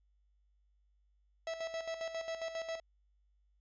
45% pulse tone with tremolo, 655 Hz, E5, 11 cents flat, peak -36 dBFS, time 1.47-2.8 s, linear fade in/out 2 ms, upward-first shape square, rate 7.4 Hz, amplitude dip 60%, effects added 50 Hz sine -69 dBFS peak until 3.6 s + resampled to 16000 Hz

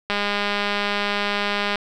click train, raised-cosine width 0.3 ms, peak -7 dBFS, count 339, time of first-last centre 0.1-1.757 s, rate 204 Hz, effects none

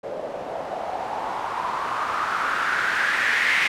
blue noise with low-pass filter sweep, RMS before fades -25 dBFS, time 0.03-3.68 s, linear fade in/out 10 ms, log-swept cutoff 540 to 2100 Hz, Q 4.1, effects none

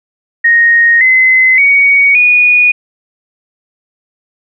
sine tone with pitch steps, 1864.7 / 2045 / 2243 / 2460 Hz, A#6 / C7 / C#7 / D#7, 0 / -40 / +20 / -20 cents, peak -4 dBFS, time 0.44-2.72 s, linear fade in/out 10 ms, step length 570 ms, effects none

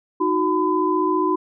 sine tone cluster, 312.2 / 367 / 1009 Hz, D#4 / F#4 / B5, +6 / -14 / +37 cents, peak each -22 / -21 / -21 dBFS, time 0.2-1.36 s, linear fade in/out 10 ms, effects none

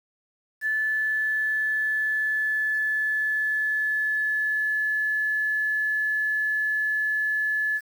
sine tone with pitch glide, 1739 to 1720 Hz, A6 to A6, -21 to -40 cents, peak -22 dBFS, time 0.61-7.81 s, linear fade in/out 50 ms, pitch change -19 cents, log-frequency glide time 0.74-4.76 s, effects 8-bit

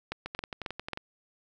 two click trains, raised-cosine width 0.3 ms, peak -20 / -17 dBFS, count 9 / 4, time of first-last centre 0.26-0.974 / 0.12-0.933 s, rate 11.2 / 3.69 Hz, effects none

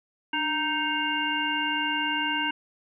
harmonic tone with a mistuned harmonic, 311.1 Hz, D#4, in tune, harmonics 1 / 3 / 5 / 7 / 9, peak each -33 / -30 / -30 / -35 / -29 dBFS, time 0.33-2.51 s, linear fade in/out 5 ms, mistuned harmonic 1, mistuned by -80 cents, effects none

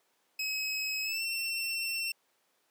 25% pulse tone with pitch glide, 2557 to 2704 Hz, D#7 to E7, +47 to +43 cents, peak -28 dBFS, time 0.39-2.12 s, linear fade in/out 5 ms, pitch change +96 cents, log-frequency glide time 1.03-1.23 s, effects pink hiss -72 dBFS RMS until 2.7 s + high-pass 400 Hz 12 dB/octave

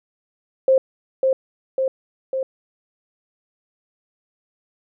sine tone with echo, 528 Hz, C5, 16 cents sharp, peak -11 dBFS, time 0.68-0.78 s, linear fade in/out 2 ms, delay 550 ms, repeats 3, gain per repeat -3 dB, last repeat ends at 2.43 s, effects none

